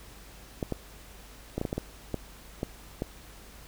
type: clicks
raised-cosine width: 2 ms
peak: -16 dBFS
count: 10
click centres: 0.628 / 0.723 / 1.58 / 1.614 / 1.652 / 1.729 / 1.78 / 2.143 / 2.631 / 3.021 s
effects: added 50 Hz sine -51 dBFS peak until 3.67 s + pink hiss -51 dBFS RMS until 3.67 s